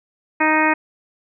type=harmonic tone; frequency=311.1 Hz; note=D#4; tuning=in tune; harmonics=1 / 2 / 3 / 4 / 5 / 6 / 7 / 8; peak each=-20 / -24 / -19 / -25 / -24 / -21 / -24 / -24 dBFS; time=0.4-0.74 s; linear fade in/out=10 ms; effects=none